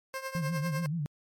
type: tone with tremolo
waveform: 15% pulse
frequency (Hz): 530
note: C5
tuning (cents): +22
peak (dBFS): -26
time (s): 0.14-0.86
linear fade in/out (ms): 0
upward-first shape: triangle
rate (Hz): 10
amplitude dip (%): 80
type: tone with vibrato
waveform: sine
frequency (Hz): 157.7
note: D#3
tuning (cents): +24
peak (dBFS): -29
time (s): 0.35-1.06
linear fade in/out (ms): 0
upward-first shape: sine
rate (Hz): 7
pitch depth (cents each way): 150
effects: MP3 64 kbps